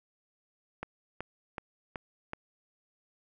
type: click train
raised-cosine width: 0.5 ms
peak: -21 dBFS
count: 5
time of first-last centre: 0.83-2.334 s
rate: 2.66 Hz
effects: none